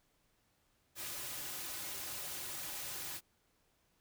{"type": "noise with comb filter", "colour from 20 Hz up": "white", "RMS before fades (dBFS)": -43, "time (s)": [0.95, 3.21], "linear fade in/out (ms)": 50, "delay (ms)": 4.4, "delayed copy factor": -0.55, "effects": ["pink hiss -75 dBFS RMS until 4 s"]}